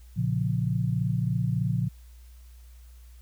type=chord; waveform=sine; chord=Bb minor; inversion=none; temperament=just; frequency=116.54 / 139.85 / 174.81 Hz; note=Bb2 / Db3 / F3; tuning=0 / +16 / +2 cents; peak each=-27 / -28 / -29 dBFS; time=0.16-1.89 s; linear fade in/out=20 ms; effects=added 60 Hz sine -46 dBFS peak until 3.21 s + white hiss -62 dBFS RMS until 3.21 s